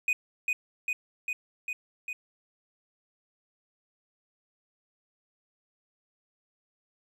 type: tone with echo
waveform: triangle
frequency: 2489 Hz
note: D#7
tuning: in tune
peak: -21 dBFS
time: 0.08-0.13 s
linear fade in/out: 2 ms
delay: 400 ms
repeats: 5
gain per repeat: -2 dB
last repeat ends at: 2.13 s
effects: none